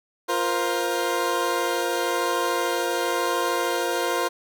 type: chord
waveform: 20% pulse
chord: F suspended fourth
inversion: none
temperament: equal with one note detuned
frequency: 349.2 / 470.2 / 523.3 Hz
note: F4 / Bb4 / C5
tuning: 0 / +15 / 0 cents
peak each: -22 dBFS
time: 0.28-4.29 s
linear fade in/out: 20 ms
effects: none